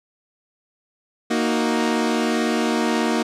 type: chord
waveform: sawtooth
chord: D# minor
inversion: second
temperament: equal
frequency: 233.1 / 311.1 / 370 Hz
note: A#3 / D#4 / F#4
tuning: 0 / 0 / 0 cents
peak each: -17 / -20 / -22 dBFS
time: 1.3-3.23 s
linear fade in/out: 10 ms
effects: low-pass 8000 Hz 12 dB/octave